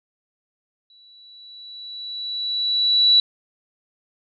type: tone with exponential growth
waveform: sine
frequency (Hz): 3936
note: B7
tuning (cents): -7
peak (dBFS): -10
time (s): 0.9-3.2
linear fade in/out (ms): 2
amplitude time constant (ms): 500
effects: none